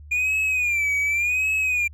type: tone with vibrato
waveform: triangle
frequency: 2418 Hz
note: D7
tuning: 50 cents sharp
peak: -18 dBFS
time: 0.11-1.88 s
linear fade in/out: 10 ms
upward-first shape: sine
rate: 0.88 Hz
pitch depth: 110 cents each way
effects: added 74 Hz sine -40 dBFS peak until 1.93 s